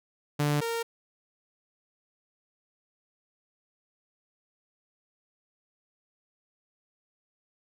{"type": "tone pair in turn", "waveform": "sawtooth", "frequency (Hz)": [147, 461.9], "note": ["D3", "A#4"], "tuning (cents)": [2, -16], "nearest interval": "octave + minor sixth", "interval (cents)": 1982, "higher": "second", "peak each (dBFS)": [-20, -25], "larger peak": "first", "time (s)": [[0.39, 0.61], [0.61, 0.83]], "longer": "neither", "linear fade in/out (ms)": 10, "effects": []}